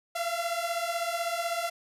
sawtooth beating tone pair, 674 / 690 Hz, E5 / F5, +38 / -21 cents, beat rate 16 Hz, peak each -28 dBFS, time 0.15-1.7 s, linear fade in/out 10 ms, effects resampled to 32000 Hz

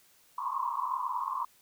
pink band-pass noise, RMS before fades -33 dBFS, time 0.38-1.45 s, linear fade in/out 5 ms, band 970 to 1100 Hz, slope 96 dB/octave, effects white hiss -63 dBFS RMS until 1.61 s

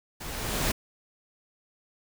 pink noise with level ramp, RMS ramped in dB -39 to -25 dBFS, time 0.2-0.72 s, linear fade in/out 10 ms, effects none

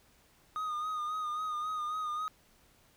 triangle tone with vibrato, 1236 Hz, D#6, 12 cents flat, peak -31 dBFS, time 0.56-2.28 s, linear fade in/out 0 ms, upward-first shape sine, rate 3.7 Hz, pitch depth 40 cents each way, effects pink hiss -65 dBFS RMS until 2.96 s

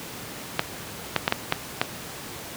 clicks, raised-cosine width 0.3 ms, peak -3 dBFS, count 6, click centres 0.594 / 1.163 / 1.279 / 1.324 / 1.524 / 1.815 s, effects pink hiss -37 dBFS RMS until 2.56 s + high-pass 100 Hz 12 dB/octave

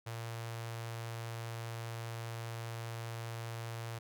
sawtooth tone with notch filter, 115 Hz, A#2, 23 cents flat, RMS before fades -42 dBFS, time 0.06-3.99 s, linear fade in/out 10 ms, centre 250 Hz, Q 0.7, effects none

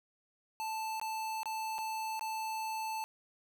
square tone with dropouts, 880 Hz, A5, in tune, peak -36 dBFS, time 0.6-3.04 s, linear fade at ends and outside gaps 0 ms, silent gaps 0.998-1.014 / 1.432-1.457 / 1.782-1.787 / 2.194-2.21 s, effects none

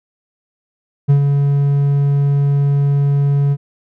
triangle tone with ADSR envelope, 141.5 Hz, C#3, 36 cents sharp, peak -4 dBFS, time 1.08-3.57 s, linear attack 22 ms, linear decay 95 ms, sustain -5 dB, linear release 48 ms, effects none

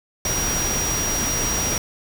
sine tone in noise, 5730 Hz, F8, 44 cents sharp, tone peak -23 dBFS, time 0.25-1.78 s, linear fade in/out 2 ms, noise pink, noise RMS -25 dBFS, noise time 0.25-1.78 s, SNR -1 dB, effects none

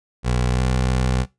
20% pulse tone with pitch glide, 61.6 to 63.37 Hz, B1 to B1, -4 to +45 cents, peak -13 dBFS, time 0.23-1.26 s, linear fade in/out 50 ms, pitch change +49 cents, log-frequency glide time 0.47-0.62 s, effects noise-tail reverb RT60 0.2 s tail -18 dB re dry + resampled to 22050 Hz

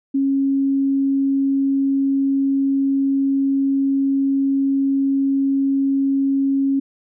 sine tone, 273.5 Hz, C#4, 23 cents flat, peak -15 dBFS, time 0.14-6.8 s, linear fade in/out 10 ms, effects none

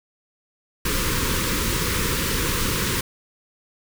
pink band-stop noise, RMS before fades -23 dBFS, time 0.85-3.01 s, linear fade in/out 5 ms, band 540 to 930 Hz, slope 96 dB/octave, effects none

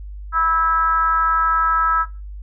sine tone with frequency modulation, 1308 Hz, E6, 14 cents flat, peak -14 dBFS, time 0.32-2.06 s, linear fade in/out 50 ms, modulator 324 Hz, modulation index 0.59, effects noise-tail reverb RT60 0.3 s tail -17 dB re dry + added 50 Hz sine -30 dBFS peak until 2.42 s

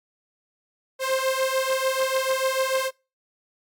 sawtooth beating tone pair, 523.3 / 530.1 Hz, C5 / C5, 0 / +23 cents, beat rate 6.8 Hz, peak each -21 dBFS, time 0.99-2.91 s, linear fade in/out 50 ms, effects noise-tail reverb RT60 0.3 s tail -26 dB re dry + AAC 64 kbps

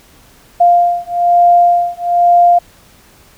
sine beating tone pair, 698.5 / 699.6 Hz, F5 / F5, 0 / +3 cents, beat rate 1.1 Hz, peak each -10 dBFS, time 0.6-2.59 s, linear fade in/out 10 ms, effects pink hiss -45 dBFS RMS until 3.37 s

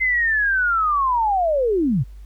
sine linear sweep, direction down, 2083 to 106.5 Hz, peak -16 dBFS, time 0-2.04 s, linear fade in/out 20 ms, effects added 50 Hz sine -36 dBFS peak until 2.25 s + pink hiss -60 dBFS RMS until 2.25 s

